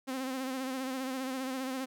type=tone with vibrato; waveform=sawtooth; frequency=261.6 Hz; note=C4; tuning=in tune; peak=-30 dBFS; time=0.07-1.86 s; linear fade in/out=20 ms; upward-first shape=sine; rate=15 Hz; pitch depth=46 cents each way; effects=none